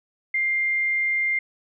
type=tone; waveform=sine; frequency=2100 Hz; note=C7; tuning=6 cents sharp; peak=-20 dBFS; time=0.34-1.39 s; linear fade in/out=5 ms; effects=none